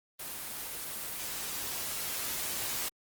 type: noise with level ramp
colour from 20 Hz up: white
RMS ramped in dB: -40 to -34 dBFS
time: 0.19-2.89 s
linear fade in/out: 10 ms
effects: Opus 24 kbps